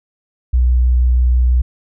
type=tone with vibrato; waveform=sine; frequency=61.74 Hz; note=B1; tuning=in tune; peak=-9 dBFS; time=0.53-1.62 s; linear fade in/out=10 ms; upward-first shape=triangle; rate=6.2 Hz; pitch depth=10 cents each way; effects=none